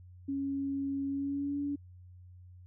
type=tone with pitch glide; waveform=sine; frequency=276.1 to 285.5 Hz; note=C#4 to D4; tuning=-7 to -49 cents; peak=-31 dBFS; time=0.28-1.76 s; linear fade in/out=10 ms; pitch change=+58 cents; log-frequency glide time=1.08-1.6 s; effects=added 90 Hz sine -50 dBFS peak until 2.66 s